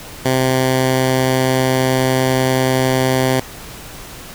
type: tone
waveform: 10% pulse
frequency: 130.1 Hz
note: C3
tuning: 9 cents flat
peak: -5 dBFS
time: 0.25-3.4 s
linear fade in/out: 5 ms
effects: pink hiss -34 dBFS RMS until 4.34 s